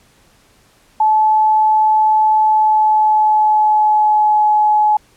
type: tone with pitch glide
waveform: sine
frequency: 864 to 848.2 Hz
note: A5 to G#5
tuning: -32 to +36 cents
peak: -9 dBFS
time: 1-4.97 s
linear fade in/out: 5 ms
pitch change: -32 cents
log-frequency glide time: 2.43-4.45 s
effects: pink hiss -52 dBFS RMS until 5.16 s + low-pass 12000 Hz 12 dB/octave